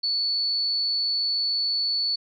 sine tone, 4447 Hz, C#8, 5 cents sharp, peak -22 dBFS, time 0.03-2.16 s, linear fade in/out 10 ms, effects none

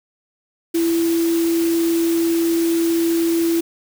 sine tone in noise, 333.7 Hz, E4, 21 cents sharp, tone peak -15 dBFS, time 0.74-3.61 s, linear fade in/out 10 ms, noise white, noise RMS -30 dBFS, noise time 0.74-3.61 s, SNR +12 dB, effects none

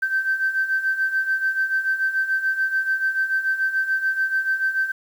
sine beating tone pair, 1548 / 1554.9 Hz, G6 / G6, -22 / -15 cents, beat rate 6.9 Hz, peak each -25 / -20 dBFS, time 0.02-4.92 s, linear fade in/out 10 ms, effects tanh soft clip ceiling -12 dBFS + 8-bit

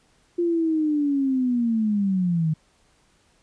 sine linear sweep, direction down, 349.2 to 153.2 Hz, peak -19 dBFS, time 0.38-2.54 s, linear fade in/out 10 ms, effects pink hiss -62 dBFS RMS until 3.42 s + resampled to 22050 Hz

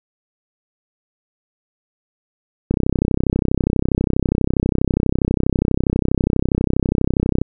click train, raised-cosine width 3 ms, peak -3 dBFS, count 153, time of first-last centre 2.71-7.416 s, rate 32.3 Hz, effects none

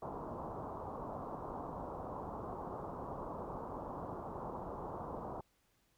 white low-pass noise, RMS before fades -44 dBFS, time 0.02-5.41 s, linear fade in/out 5 ms, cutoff 1100 Hz, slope 48 dB/octave, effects pink hiss -75 dBFS RMS until 5.97 s

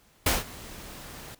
pink noise with ADSR envelope, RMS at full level -21 dBFS, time 0.26-1.35 s, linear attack 5 ms, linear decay 170 ms, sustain -22 dB, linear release 5 ms, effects pink hiss -61 dBFS RMS until 1.39 s

